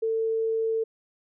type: tone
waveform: sine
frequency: 447.7 Hz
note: A4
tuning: 30 cents sharp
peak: -23 dBFS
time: 0.02-0.84 s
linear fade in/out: 10 ms
effects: none